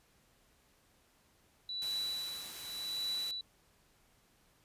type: tone with tremolo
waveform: sine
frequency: 3951 Hz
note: B7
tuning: in tune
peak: -33 dBFS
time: 1.69-3.41 s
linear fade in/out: 2 ms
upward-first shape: triangle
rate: 0.88 Hz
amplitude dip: 90%
type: noise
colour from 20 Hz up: white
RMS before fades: -47 dBFS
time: 1.82-3.31 s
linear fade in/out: 0 ms
effects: pink hiss -69 dBFS RMS until 4.64 s + resampled to 32000 Hz